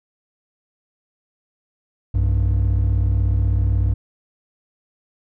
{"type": "tone pair together", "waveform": "triangle", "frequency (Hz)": [61.74, 98], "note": ["B1", "G2"], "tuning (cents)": [0, 0], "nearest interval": "minor sixth", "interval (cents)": 800, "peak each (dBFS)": -15, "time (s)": [2.14, 3.94], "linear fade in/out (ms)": 10, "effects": ["tanh soft clip ceiling -9 dBFS"]}